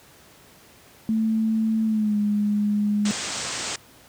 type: tone with pitch glide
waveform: sine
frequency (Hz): 221.1 to 207.5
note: A3 to G#3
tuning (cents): +9 to -1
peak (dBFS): -19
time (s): 1.09-3.11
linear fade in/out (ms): 0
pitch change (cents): -110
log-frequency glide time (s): 1.85-2.17
type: low-pass noise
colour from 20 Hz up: white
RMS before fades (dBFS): -30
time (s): 3.05-3.76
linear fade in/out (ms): 5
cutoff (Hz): 8500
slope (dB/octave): 96
effects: pink hiss -51 dBFS RMS until 4.08 s + high-pass 80 Hz 12 dB/octave